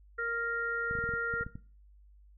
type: harmonic tone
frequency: 466.2 Hz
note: A#4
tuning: in tune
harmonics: 1 / 3 / 4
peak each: -38 / -33 / -40 dBFS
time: 0.18-1.44 s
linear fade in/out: 10 ms
type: clicks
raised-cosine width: 5 ms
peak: -29 dBFS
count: 10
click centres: 0.911 / 0.953 / 0.988 / 1.04 / 1.091 / 1.138 / 1.339 / 1.41 / 1.465 / 1.555 s
effects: noise-tail reverb RT60 0.4 s tail -17 dB re dry + added 50 Hz sine -55 dBFS peak until 2.37 s